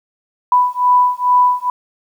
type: beating tone pair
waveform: sine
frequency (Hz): 990 / 992.3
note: B5 / B5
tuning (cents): +4 / +8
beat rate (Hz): 2.3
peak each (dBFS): -13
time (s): 0.52-1.7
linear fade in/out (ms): 2
effects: 8-bit